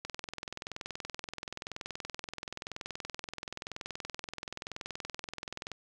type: click train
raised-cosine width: 0.2 ms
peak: -21 dBFS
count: 120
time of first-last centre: 0.05-5.717 s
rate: 21 Hz
effects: none